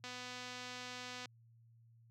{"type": "click train", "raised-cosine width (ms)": 0.2, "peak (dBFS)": -30, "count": 304, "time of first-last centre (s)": [0.04, 1.257], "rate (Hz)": 249, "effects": ["added 115 Hz sine -60 dBFS peak until 2.1 s", "high-pass 100 Hz 12 dB/octave"]}